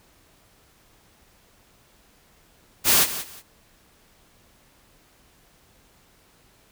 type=noise with echo; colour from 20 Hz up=white; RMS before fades=-17 dBFS; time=2.84-3.07 s; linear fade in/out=50 ms; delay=180 ms; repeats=2; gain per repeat=-13 dB; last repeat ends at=3.43 s; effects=pink hiss -58 dBFS RMS until 6.71 s